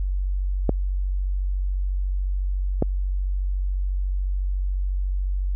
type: clicks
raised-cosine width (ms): 2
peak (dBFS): -6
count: 2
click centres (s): 0.693 / 2.824
effects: added 47 Hz sine -21 dBFS peak until 5.55 s